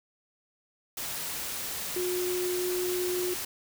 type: tone in noise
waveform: sine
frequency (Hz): 360.6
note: F#4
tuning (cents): -45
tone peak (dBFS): -28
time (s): 1.96-3.34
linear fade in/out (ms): 5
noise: white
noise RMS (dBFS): -35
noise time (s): 0.97-3.45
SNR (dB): +4
effects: none